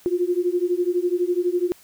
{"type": "beating tone pair", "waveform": "sine", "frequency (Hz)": [349.2, 361.2], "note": ["F4", "F#4"], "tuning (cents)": [0, -42], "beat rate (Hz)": 12, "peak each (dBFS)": -22, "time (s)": [0.06, 1.72], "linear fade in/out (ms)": 0, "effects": ["white hiss -52 dBFS RMS until 1.83 s"]}